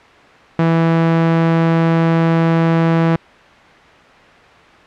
sawtooth tone, 164.81 Hz, E3, in tune, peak -7 dBFS, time 0.59-3.16 s, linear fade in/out 2 ms, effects white hiss -42 dBFS RMS until 4.86 s + low-pass 2000 Hz 12 dB/octave

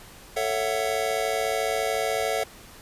square chord, F# minor seventh, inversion first, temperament just, 444 / 555 / 666 / 740 Hz, A4 / C#5 / E5 / F#5, +16 / +2 / +18 / 0 cents, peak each -30 / -31 / -30 / -31 dBFS, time 0.36-2.44 s, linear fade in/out 10 ms, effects pink hiss -47 dBFS RMS until 2.81 s + resampled to 32000 Hz

